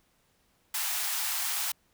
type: high-pass noise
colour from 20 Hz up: white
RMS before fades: -31 dBFS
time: 0.74-1.72 s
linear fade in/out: 5 ms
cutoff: 710 Hz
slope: 48 dB/octave
effects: pink hiss -69 dBFS RMS until 1.93 s